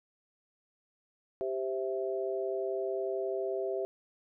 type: chord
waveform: sine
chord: C major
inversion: second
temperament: equal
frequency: 392 / 523.3 / 659.3 Hz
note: G4 / C5 / E5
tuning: 0 / 0 / 0 cents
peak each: -33 / -38 / -36 dBFS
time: 1.41-3.85 s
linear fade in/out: 0 ms
effects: none